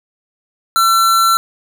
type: tone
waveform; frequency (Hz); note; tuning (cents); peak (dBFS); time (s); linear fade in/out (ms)
square; 1350; E6; +41; -10; 0.76-1.37; 0
effects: none